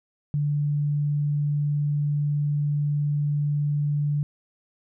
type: tone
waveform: sine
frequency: 146.4 Hz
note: D3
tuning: 5 cents flat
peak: -21 dBFS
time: 0.34-4.23 s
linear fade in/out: 0 ms
effects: none